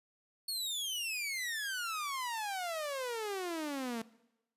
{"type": "exponential sweep", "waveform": "sawtooth", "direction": "down", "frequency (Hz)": [4435, 221.1], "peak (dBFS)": -32, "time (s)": [0.48, 4.02], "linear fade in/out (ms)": 5, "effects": ["noise-tail reverb RT60 0.9 s tail -20 dB re dry", "resampled to 32000 Hz"]}